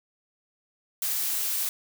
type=noise; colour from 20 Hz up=blue; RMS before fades=-28 dBFS; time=1.02-1.69 s; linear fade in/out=2 ms; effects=none